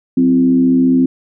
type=tone with frequency modulation; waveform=sine; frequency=260 Hz; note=C4; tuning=11 cents flat; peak=-8 dBFS; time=0.17-1.06 s; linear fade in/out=5 ms; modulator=74.7 Hz; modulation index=0.59; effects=none